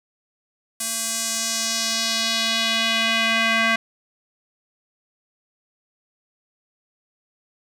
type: tone with band-pass filter sweep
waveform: square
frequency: 225.9 Hz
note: A3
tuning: 46 cents sharp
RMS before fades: -22 dBFS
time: 0.8-3.76 s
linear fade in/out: 5 ms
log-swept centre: 9200 to 2000 Hz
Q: 1.7
effects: none